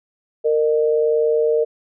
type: tone pair together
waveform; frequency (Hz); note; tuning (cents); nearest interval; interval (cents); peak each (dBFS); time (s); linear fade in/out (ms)
sine; 460.6 / 610; A#4 / D#5; -21 / -34; perfect fourth; 487; -15 / -21; 0.44-1.65; 20
effects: none